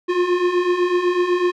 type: beating tone pair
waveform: square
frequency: 350.4 / 358.4 Hz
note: F4 / F4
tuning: +6 / +45 cents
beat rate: 8 Hz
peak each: -23 / -18 dBFS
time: 0.08-1.52 s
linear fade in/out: 20 ms
effects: low-pass 3000 Hz 12 dB/octave